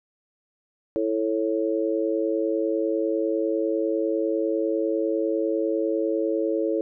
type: harmonic tone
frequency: 110 Hz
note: A2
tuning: in tune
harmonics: 3 / 4 / 5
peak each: -25 / -26 / -27 dBFS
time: 0.96-6.81 s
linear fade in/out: 0 ms
effects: none